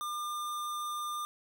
square tone, 1201 Hz, D6, 38 cents sharp, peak -35 dBFS, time 0.01-1.25 s, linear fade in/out 0 ms, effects none

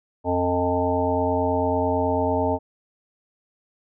harmonic tone, 89.1 Hz, F2, 35 cents sharp, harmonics 1 / 3 / 5 / 7 / 9 / 10, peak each -28 / -26 / -26 / -25 / -29 / -27 dBFS, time 0.24-2.59 s, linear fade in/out 50 ms, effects none

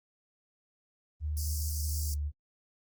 sine tone with pitch glide, 75.8 to 73.3 Hz, D#2 to D2, -45 to -3 cents, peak -30 dBFS, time 1.2-2.32 s, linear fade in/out 50 ms, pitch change -58 cents, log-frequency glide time 2.04-2.15 s
pink high-pass noise, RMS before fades -40 dBFS, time 1.37-2.14 s, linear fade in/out 0 ms, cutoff 4700 Hz, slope 96 dB/octave
effects Opus 24 kbps

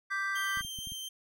triangle chord, G major, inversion second, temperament equal, 1174.7 / 1568 / 1975.5 Hz, D6 / G6 / B6, 0 / 0 / 0 cents, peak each -35 / -31 / -35 dBFS, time 0.1-0.62 s, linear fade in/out 20 ms
sawtooth tone with vibrato, 3141 Hz, G7, 3 cents sharp, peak -35 dBFS, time 0.35-1.09 s, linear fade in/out 10 ms, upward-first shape triangle, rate 4.2 Hz, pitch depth 15 cents each way
clicks, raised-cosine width 5 ms, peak -35 dBFS, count 6, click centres 0.573 / 0.609 / 0.649 / 0.788 / 0.872 / 0.92 s
effects none

